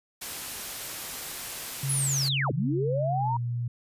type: noise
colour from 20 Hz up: white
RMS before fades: -36 dBFS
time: 0.21-2.29 s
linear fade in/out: 10 ms
type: tone with pitch glide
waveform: sine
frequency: 136.9 to 119.87 Hz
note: C#3 to A#2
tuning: -21 to +49 cents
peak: -27 dBFS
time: 1.83-3.68 s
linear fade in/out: 5 ms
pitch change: -230 cents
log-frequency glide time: 3.13-3.38 s
type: linear two-way sweep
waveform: sine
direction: down then up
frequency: 10830 to 110 to 962 Hz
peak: -26 dBFS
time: 1.89-3.37 s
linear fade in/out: 5 ms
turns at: 2.52 s
effects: resampled to 32000 Hz